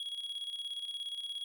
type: tone with tremolo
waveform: triangle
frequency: 3322 Hz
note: G#7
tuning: in tune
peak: -34 dBFS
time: 0-1.44 s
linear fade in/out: 2 ms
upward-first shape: square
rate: 17 Hz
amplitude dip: 55%
effects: none